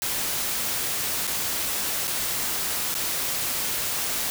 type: noise with dropouts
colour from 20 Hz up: white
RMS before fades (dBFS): -27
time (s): 0.02-4.3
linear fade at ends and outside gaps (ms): 0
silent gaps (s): 1.27-1.276 / 2.072-2.078 / 2.942-2.951
effects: none